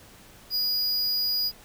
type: tone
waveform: square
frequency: 4900 Hz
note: D#8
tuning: 27 cents flat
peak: -24 dBFS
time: 0.5-1.52 s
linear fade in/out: 50 ms
effects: pink hiss -51 dBFS RMS until 1.64 s